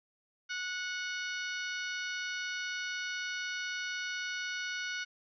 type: harmonic tone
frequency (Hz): 734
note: F#5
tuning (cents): -14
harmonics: 2 / 3 / 4 / 5 / 6 / 7 / 8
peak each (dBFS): -37 / -42 / -44 / -47 / -47 / -52 / -48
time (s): 0.49-5.05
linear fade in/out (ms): 20
effects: none